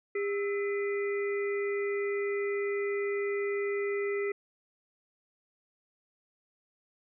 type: harmonic tone with a mistuned harmonic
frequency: 403.1 Hz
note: G4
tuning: 48 cents sharp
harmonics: 1 / 3 / 5 / 6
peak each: -29 / -44 / -38 / -46 dBFS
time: 0.15-4.32 s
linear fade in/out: 5 ms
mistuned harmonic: 3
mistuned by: +140 cents
effects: none